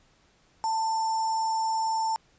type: tone with sample-and-hold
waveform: sine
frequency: 889 Hz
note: A5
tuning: 18 cents sharp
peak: -24 dBFS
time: 0.64-2.16 s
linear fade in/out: 0 ms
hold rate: 6300 Hz
effects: pink hiss -63 dBFS RMS until 2.38 s + resampled to 16000 Hz